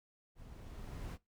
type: noise with level ramp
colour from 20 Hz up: brown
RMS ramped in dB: -55 to -41 dBFS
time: 0.35-1.18 s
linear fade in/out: 50 ms
effects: noise-tail reverb RT60 0.2 s tail -20 dB re dry